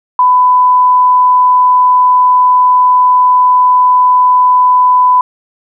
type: tone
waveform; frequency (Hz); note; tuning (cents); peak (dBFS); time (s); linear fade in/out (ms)
sine; 1000; B5; +21; -4; 0.19-5.21; 2
effects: none